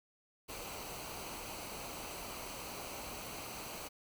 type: noise with comb filter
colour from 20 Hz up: pink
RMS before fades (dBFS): -45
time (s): 0.48-3.89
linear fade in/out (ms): 20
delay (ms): 0.57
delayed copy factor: -0.55
effects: none